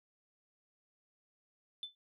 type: tone with exponential decay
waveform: sine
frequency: 3518 Hz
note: A7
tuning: 1 cent flat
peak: -34 dBFS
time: 1.83-1.95 s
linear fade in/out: 1 ms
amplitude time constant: 24 ms
effects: tanh soft clip ceiling -34 dBFS